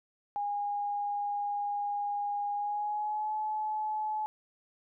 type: tone with pitch glide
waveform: sine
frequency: 818 to 857.7 Hz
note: G#5 to A5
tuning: -26 to -44 cents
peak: -30 dBFS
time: 0.36-4.26 s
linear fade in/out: 0 ms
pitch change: +82 cents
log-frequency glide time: 2.54-3.33 s
effects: none